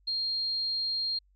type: tone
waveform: sine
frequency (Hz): 4220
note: C8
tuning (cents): +14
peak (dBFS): -28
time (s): 0.07-1.19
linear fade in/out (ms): 10
effects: added 48 Hz sine -62 dBFS peak until 1.35 s